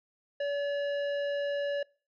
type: tone with hard clipping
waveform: sine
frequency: 571 Hz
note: D5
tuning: 49 cents flat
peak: -31 dBFS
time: 0.4-1.83 s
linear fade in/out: 5 ms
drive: 13 dB
effects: noise-tail reverb RT60 0.4 s tail -25 dB re dry + low-pass 4000 Hz 12 dB/octave